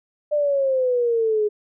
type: exponential sweep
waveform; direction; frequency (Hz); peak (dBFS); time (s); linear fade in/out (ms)
sine; down; 601 to 415.3; -17; 0.31-1.49; 20
effects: none